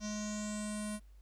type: tone with low-pass filter sweep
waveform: square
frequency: 210.6 Hz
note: G#3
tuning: 24 cents sharp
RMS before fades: -39 dBFS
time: 0-1 s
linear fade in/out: 50 ms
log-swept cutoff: 5800 to 10000 Hz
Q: 8
effects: added 50 Hz sine -54 dBFS peak until 1.21 s + pink hiss -74 dBFS RMS until 1.21 s